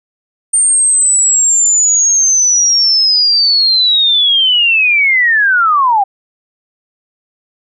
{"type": "linear sweep", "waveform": "sine", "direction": "down", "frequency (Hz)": [8820, 763], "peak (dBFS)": -7, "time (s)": [0.53, 6.04], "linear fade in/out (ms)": 10, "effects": []}